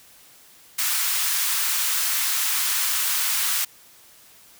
white high-pass noise, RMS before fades -23 dBFS, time 0.78-3.65 s, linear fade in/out 10 ms, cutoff 1000 Hz, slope 24 dB/octave, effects white hiss -51 dBFS RMS until 4.59 s

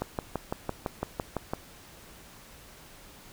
click train, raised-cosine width 1 ms, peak -15 dBFS, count 10, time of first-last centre 0.02-1.535 s, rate 5.94 Hz, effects pink hiss -51 dBFS RMS until 3.32 s

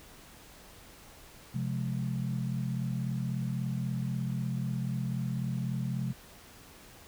sine chord, F minor, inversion second, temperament equal with one note detuned, 130.81 / 174.61 / 211.2 Hz, C3 / F3 / Ab3, 0 / 0 / +29 cents, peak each -32 / -36 / -37 dBFS, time 1.54-6.13 s, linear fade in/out 10 ms, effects pink hiss -53 dBFS RMS until 7.07 s

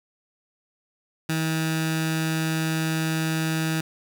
15% pulse tone with notch filter, 160 Hz, D#3, 49 cents sharp, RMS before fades -25 dBFS, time 1.29-3.81 s, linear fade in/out 5 ms, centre 540 Hz, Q 0.8, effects none

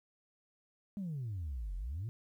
sine exponential two-way sweep, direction down then up, 210 to 42.63 to 123.8 Hz, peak -35 dBFS, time 0.97-2.09 s, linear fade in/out 0 ms, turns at 1.76 s, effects tanh soft clip ceiling -34 dBFS + 12-bit

